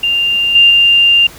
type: tone with level steps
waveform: sine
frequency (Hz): 2794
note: F7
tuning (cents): 0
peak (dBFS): -10 / -3 / -5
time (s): 0.03-1.27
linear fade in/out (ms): 5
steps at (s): 0.55 / 0.7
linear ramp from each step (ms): 5
effects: pink hiss -35 dBFS RMS until 1.38 s